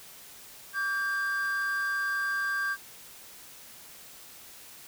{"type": "tone pair together", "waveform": "triangle", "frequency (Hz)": [1153, 1590.4], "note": ["D6", "G6"], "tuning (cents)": [-32, 25], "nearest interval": "tritone", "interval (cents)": 557, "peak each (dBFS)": [-34, -26], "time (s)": [0.73, 2.77], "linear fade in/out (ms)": 50, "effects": ["white hiss -49 dBFS RMS until 4.87 s"]}